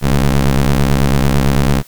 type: ring-modulated tone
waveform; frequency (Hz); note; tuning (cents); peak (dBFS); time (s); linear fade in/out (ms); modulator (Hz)
25% pulse; 67.7; C#2; -40; -3; 0.01-1.83; 50; 72.2
effects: white hiss -44 dBFS RMS until 1.87 s